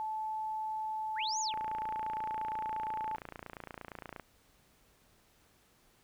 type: tone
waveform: sine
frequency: 870 Hz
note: A5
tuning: 20 cents flat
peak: -34 dBFS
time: 0-3.16 s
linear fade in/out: 0 ms
type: linear two-way sweep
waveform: sine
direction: up then down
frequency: 1097 to 7040 to 1939 Hz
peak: -34 dBFS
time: 1.15-1.54 s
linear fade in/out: 50 ms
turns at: 1.4 s
type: click train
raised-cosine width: 0.5 ms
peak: -28 dBFS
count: 77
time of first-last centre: 1.54-4.197 s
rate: 28.6 Hz
effects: pink hiss -67 dBFS RMS until 6.03 s